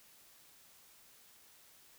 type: silence
effects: white hiss -62 dBFS RMS until 1.98 s